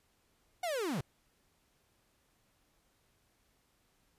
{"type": "linear sweep", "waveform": "45% pulse", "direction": "down", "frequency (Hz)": [743, 110.4], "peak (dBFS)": -33, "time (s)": [0.63, 1.01], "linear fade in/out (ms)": 5, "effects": ["pink hiss -73 dBFS RMS until 4.18 s", "resampled to 32000 Hz"]}